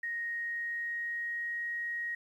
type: tone with pitch glide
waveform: sine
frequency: 1869 to 1884.2 Hz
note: A#6 to A#6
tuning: +4 to +18 cents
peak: -33 dBFS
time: 0.03-2.15 s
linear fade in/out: 5 ms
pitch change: +14 cents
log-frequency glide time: 0.24-1.67 s
effects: 11-bit